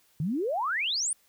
sine exponential sweep, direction up, 140 to 9740 Hz, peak -26 dBFS, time 0.2-1.13 s, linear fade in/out 2 ms, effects white hiss -65 dBFS RMS until 1.28 s

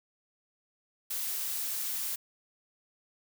blue noise, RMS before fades -34 dBFS, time 1.1-2.16 s, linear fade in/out 10 ms, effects none

